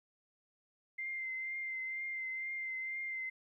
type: tone with vibrato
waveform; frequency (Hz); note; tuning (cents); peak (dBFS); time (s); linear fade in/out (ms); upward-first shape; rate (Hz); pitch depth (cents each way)
sine; 2087; C7; -5; -37; 0.98-3.3; 10; triangle; 2.1; 26
effects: 13-bit